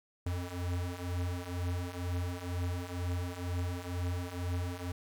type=beating tone pair; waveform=square; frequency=87.31 / 89.41 Hz; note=F2 / F2; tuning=0 / +41 cents; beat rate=2.1 Hz; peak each=-39 / -36 dBFS; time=0.26-4.92 s; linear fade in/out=5 ms; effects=12-bit